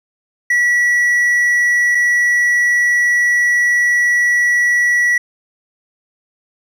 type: tone pair in turn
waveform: triangle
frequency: 1941 / 1941 Hz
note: B6 / B6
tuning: -31 / -31 cents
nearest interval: unison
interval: 0 cents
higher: neither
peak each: -9 dBFS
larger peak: neither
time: 0.5-1.95 / 1.95-5.18 s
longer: second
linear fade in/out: 5 ms
effects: none